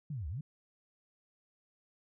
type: linear two-way sweep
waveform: sine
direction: down then up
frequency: 160.7 to 65.3 to 160.7 Hz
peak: -36 dBFS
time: 0.1-0.41 s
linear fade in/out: 5 ms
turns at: 0.28 s
effects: none